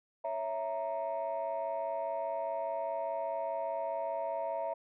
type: chord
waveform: sine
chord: A# diminished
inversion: first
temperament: equal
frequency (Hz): 554.4 / 659.3 / 932.3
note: C#5 / E5 / A#5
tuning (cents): 0 / 0 / 0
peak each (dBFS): -38 / -34 / -37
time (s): 0.24-4.74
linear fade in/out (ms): 10
effects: tanh soft clip ceiling -27 dBFS